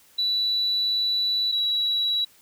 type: tone pair in turn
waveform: sine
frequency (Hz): 3951 / 3906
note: B7 / B7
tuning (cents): 0 / -20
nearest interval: unison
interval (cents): 20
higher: first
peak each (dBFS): -20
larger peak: neither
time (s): 0.18-1.52 / 1.52-2.25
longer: first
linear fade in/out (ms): 10
effects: tanh soft clip ceiling -16 dBFS + white hiss -56 dBFS RMS until 2.41 s